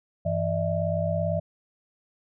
sine tone cluster, 96.3 / 164.5 / 595 / 653 Hz, G2 / E3 / D5 / E5, -30 / -3 / +22 / -17 cents, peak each -29 dBFS, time 0.25-1.4 s, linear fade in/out 10 ms, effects none

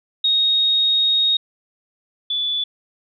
sine tone pair in turn, 3740 / 3462 Hz, A#7 / A7, +5 / -29 cents, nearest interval minor second, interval 134 cents, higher first, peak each -14 / -19 dBFS, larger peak first, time 0.24-1.37 / 2.3-2.64 s, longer first, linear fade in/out 5 ms, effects none

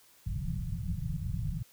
white low-pass noise, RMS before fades -34 dBFS, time 0.26-1.63 s, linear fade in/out 10 ms, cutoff 180 Hz, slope 96 dB/octave, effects white hiss -61 dBFS RMS until 1.72 s

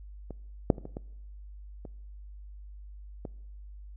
clicks, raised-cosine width 2 ms, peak -26 / -6 / -28 / -26 / -23 / -28 / -23 dBFS, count 7, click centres 0.307 / 0.702 / 0.782 / 0.854 / 0.969 / 1.852 / 3.252 s, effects noise-tail reverb RT60 1.0 s tail -24 dB re dry + added 50 Hz sine -43 dBFS peak until 3.96 s

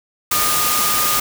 sine tone in noise, 1223 Hz, D#6, 30 cents flat, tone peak -21 dBFS, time 0.31-1.2 s, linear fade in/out 5 ms, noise white, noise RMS -18 dBFS, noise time 0.31-1.2 s, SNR -6 dB, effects none

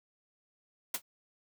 white noise with exponential decay, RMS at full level -27 dBFS, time 0.94-1.02 s, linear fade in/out 5 ms, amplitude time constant 16 ms, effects none

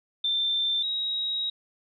sine tone pair in turn, 3568 / 3809 Hz, A7 / A#7, +23 / +37 cents, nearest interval minor second, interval 114 cents, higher second, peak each -23 / -26 dBFS, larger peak first, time 0.24-0.83 / 0.83-1.5 s, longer second, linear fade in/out 5 ms, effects none

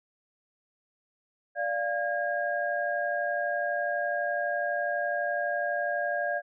sine tone cluster, 586 / 698 / 1629 Hz, D5 / F5 / G#6, -4 / -1 / -34 cents, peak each -31 dBFS, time 1.55-6.42 s, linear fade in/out 50 ms, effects none

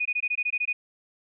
sine tone bursts, 2474 Hz, D#7, 10 cents flat, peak -23 dBFS, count 10, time 0-0.73 s, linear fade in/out 10 ms, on 55 ms, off 20 ms, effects none

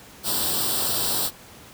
white noise with comb filter, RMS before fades -24 dBFS, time 0.23-1.31 s, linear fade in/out 50 ms, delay 0.23 ms, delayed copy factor +0.75, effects pink hiss -46 dBFS RMS until 1.73 s + high-pass 60 Hz 12 dB/octave

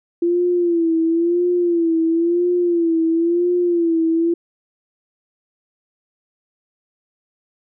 sine tone with vibrato, 340 Hz, F4, 46 cents flat, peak -14 dBFS, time 0.22-4.34 s, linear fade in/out 5 ms, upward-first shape sine, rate 0.98 Hz, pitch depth 74 cents each way, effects none

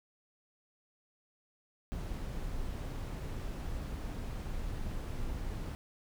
brown noise, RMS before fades -38 dBFS, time 1.92-5.75 s, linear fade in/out 0 ms, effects none

